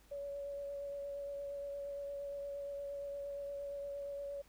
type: tone with vibrato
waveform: sine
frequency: 565 Hz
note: C#5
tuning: 33 cents sharp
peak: -40 dBFS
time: 0.11-4.42 s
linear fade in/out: 10 ms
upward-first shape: sine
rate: 8.6 Hz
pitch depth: 14 cents each way
effects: added 50 Hz sine -63 dBFS peak until 4.48 s + pink hiss -67 dBFS RMS until 4.48 s